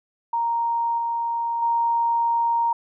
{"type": "tone with level steps", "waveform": "sine", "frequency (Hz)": 932, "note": "A#5", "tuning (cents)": -1, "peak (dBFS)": [-20, -22, -18], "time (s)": [0.33, 2.73], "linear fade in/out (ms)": 5, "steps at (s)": [0.98, 1.62], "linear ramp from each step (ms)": 5, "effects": []}